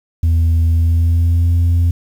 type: tone with pitch glide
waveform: sine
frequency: 82.41 to 85.56 Hz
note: E2 to F2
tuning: 0 to -35 cents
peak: -7 dBFS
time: 0.23-1.91 s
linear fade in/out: 5 ms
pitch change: +65 cents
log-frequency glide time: 0.69-1.52 s
effects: tanh soft clip ceiling -9 dBFS + 7-bit